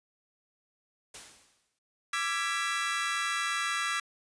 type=noise with exponential decay; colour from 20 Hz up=white; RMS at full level=-42 dBFS; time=1.14-1.79 s; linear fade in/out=5 ms; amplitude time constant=140 ms
type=chord; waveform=30% pulse; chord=E dominant seventh; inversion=third; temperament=equal with one note detuned; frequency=1174.7 / 1345.4 / 1661.2 / 1975.5 Hz; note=D6 / E6 / G#6 / B6; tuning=0 / +35 / 0 / 0 cents; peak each=-32 dBFS; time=2.13-4 s; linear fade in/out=5 ms
effects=resampled to 22050 Hz